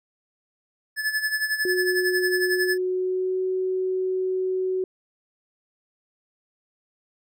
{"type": "tone with tremolo", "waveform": "square", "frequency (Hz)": 1728, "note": "A6", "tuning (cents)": -32, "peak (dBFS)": -21, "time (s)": [0.96, 2.78], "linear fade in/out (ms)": 50, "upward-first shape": "sine", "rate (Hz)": 11, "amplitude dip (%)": 70}
{"type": "tone with pitch glide", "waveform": "sine", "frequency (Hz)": [365, 373.3], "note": ["F#4", "F#4"], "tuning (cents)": [-24, 15], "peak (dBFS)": -22, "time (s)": [1.65, 4.84], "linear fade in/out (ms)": 2, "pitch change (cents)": 39, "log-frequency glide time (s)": [2.53, 3.41]}
{"effects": []}